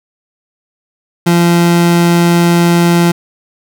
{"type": "tone", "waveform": "30% pulse", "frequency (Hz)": 171.8, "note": "F3", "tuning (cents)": -28, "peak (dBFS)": -4, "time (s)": [1.26, 3.12], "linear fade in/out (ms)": 10, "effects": []}